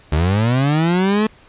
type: linear sweep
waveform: 30% pulse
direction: up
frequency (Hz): 72.1 to 220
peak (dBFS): -11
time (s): 0.12-1.27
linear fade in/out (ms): 5
effects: pink hiss -48 dBFS RMS until 1.48 s + resampled to 8000 Hz